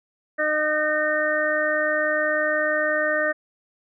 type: harmonic tone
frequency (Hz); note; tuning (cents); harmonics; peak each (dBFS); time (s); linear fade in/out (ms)
305.5; D#4; -32; 1 / 2 / 4 / 5 / 6; -33 / -23 / -31 / -27 / -24; 0.38-3.33; 20
effects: none